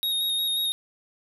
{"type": "tone with vibrato", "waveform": "square", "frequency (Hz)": 3742, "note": "A#7", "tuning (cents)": 6, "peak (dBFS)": -24, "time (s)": [0.03, 0.72], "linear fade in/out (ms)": 0, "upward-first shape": "square", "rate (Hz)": 5.6, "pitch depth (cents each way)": 16, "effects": []}